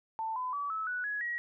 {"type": "tone with pitch steps", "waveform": "sine", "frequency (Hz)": [889, 1009.5, 1146.3, 1301.6, 1477.9, 1678.2, 1905.6], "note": ["A5", "B5", "D6", "E6", "F#6", "G#6", "A#6"], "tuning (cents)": [18, 38, -42, -22, -2, 18, 38], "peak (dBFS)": -32, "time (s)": [0.19, 1.38], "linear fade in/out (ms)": 0, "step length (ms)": 170, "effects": []}